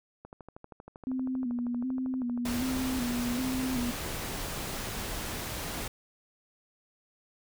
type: click train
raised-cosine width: 1 ms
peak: -31 dBFS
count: 33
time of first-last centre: 0.25-2.77 s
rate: 12.7 Hz
type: tone with vibrato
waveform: sine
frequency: 250 Hz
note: B3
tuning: 21 cents sharp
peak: -29 dBFS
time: 1.07-3.91 s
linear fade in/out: 0 ms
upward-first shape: square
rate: 1.3 Hz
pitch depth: 58 cents each way
type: noise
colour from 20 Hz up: pink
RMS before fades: -36 dBFS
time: 2.45-5.88 s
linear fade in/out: 5 ms
effects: none